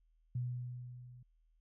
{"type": "tone with level ramp", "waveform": "sine", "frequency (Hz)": 123.47, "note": "B2", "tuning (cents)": 0, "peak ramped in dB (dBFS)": [-33, -53], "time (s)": [0.35, 1.23], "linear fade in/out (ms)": 5, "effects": ["added 40 Hz sine -68 dBFS peak until 1.6 s"]}